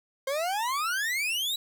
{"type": "exponential sweep", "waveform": "40% pulse", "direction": "up", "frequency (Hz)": [523.3, 3953], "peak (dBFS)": -26, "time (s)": [0.27, 1.56], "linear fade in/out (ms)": 5, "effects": ["9-bit"]}